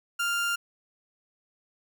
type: tone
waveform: 30% pulse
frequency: 1396.9 Hz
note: F6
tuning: in tune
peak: -23 dBFS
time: 0.19-0.56 s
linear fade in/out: 10 ms
effects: none